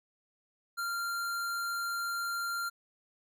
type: tone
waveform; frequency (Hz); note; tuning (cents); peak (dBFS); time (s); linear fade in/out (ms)
square; 1387; F6; -12; -33; 0.77-2.7; 20
effects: none